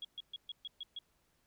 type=tone bursts; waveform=sine; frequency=3322 Hz; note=G#7; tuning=in tune; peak=-40 dBFS; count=7; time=0.02-0.989 s; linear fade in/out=2 ms; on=27 ms; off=130 ms; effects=pink hiss -75 dBFS RMS until 1.46 s